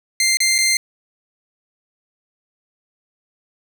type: tone with dropouts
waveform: 15% pulse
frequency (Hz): 2093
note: C7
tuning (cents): 0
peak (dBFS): -8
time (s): 0.2-0.77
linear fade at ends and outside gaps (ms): 2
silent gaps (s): 0.371-0.403 / 0.582-0.586
effects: none